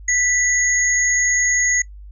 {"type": "tone pair together", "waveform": "sine", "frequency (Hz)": [1975.5, 6645], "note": ["B6", "G#8"], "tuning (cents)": [0, 0], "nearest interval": "octave + major sixth", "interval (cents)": 2100, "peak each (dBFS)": -18, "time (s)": [0.08, 1.82], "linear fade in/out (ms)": 5, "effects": ["noise-tail reverb RT60 0.1 s tail -21 dB re dry", "added 50 Hz sine -35 dBFS peak until 2.11 s"]}